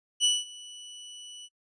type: tone with ADSR envelope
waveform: sawtooth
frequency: 2960 Hz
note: F#7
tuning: in tune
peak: -16 dBFS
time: 0.2-1.49 s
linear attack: 44 ms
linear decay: 200 ms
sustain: -23 dB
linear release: 43 ms
effects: noise-tail reverb RT60 0.1 s tail -26 dB re dry + resampled to 22050 Hz